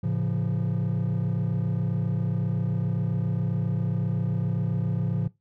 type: chord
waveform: triangle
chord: A augmented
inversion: none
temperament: just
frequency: 110 / 137.5 / 171.88 Hz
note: A2 / C#3 / E#3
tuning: 0 / -14 / -27 cents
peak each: -25 dBFS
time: 0.03-5.28 s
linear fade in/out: 10 ms
effects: noise-tail reverb RT60 0.2 s tail -21 dB re dry + tanh soft clip ceiling -17 dBFS